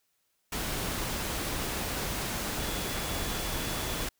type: tone in noise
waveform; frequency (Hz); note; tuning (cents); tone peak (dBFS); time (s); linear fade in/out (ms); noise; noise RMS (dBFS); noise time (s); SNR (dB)
sine; 3419; G#7; +50; -44; 2.59-4.05; 5; pink; -33; 0.52-4.09; -14
effects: white hiss -75 dBFS RMS until 4.19 s